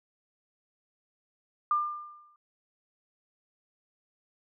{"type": "tone with exponential decay", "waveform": "sine", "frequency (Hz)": 1198, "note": "D6", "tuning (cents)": 34, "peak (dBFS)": -21, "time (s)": [1.71, 2.36], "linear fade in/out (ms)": 2, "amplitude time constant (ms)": 140, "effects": []}